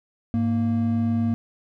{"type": "tone pair together", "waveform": "triangle", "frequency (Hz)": [103.2, 231.8], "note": ["G#2", "A#3"], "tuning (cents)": [-10, -10], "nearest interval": "octave + major second", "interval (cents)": 1400, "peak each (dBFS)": [-23, -19], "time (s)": [0.34, 1.34], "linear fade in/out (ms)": 0, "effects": []}